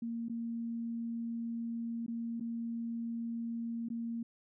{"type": "tone with dropouts", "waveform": "sine", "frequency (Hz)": 231.7, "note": "A#3", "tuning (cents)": -10, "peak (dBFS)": -35, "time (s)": [0.02, 4.23], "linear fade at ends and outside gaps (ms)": 5, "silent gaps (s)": [[0.285, 0.296], [2.064, 2.08], [2.399, 2.407], [3.887, 3.901]], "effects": []}